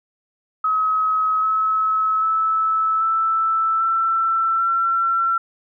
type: tone with pitch steps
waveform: sine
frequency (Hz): 1277 / 1291.8 / 1306.8 / 1322 / 1337.4 / 1352.9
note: D#6 / E6 / E6 / E6 / E6 / E6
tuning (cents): +45 / -35 / -15 / +5 / +25 / +45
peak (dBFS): -16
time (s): 0.64-5.38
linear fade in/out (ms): 5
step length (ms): 790
effects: none